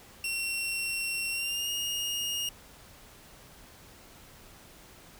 sawtooth tone with pitch glide, 2728 to 2850 Hz, F7 to F7, -41 to +34 cents, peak -27 dBFS, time 0.24-2.49 s, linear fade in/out 2 ms, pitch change +75 cents, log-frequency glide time 1.31-1.69 s, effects pink hiss -53 dBFS RMS until 5.19 s

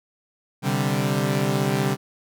sawtooth chord, C suspended second, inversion none, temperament equal, 130.81 / 146.83 / 196 Hz, C3 / D3 / G3, 0 / 0 / 0 cents, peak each -21 dBFS, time 0.62-1.97 s, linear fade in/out 50 ms, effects none

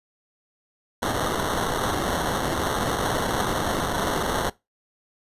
blue noise with sample-and-hold, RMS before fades -25 dBFS, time 1.02-4.5 s, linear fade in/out 10 ms, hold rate 2450 Hz, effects noise-tail reverb RT60 0.2 s tail -20 dB re dry + resampled to 32000 Hz

